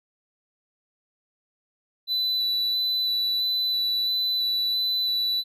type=tone with vibrato; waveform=triangle; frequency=3979 Hz; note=B7; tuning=12 cents sharp; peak=-21 dBFS; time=2.07-5.44 s; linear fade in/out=50 ms; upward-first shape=square; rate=1.5 Hz; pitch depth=9 cents each way; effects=none